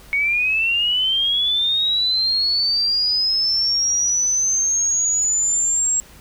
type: linear sweep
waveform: sine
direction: up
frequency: 2215 to 7610 Hz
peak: -16 dBFS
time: 0.13-6 s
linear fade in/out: 0 ms
effects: added 50 Hz sine -47 dBFS peak until 6.2 s + pink hiss -46 dBFS RMS until 6.2 s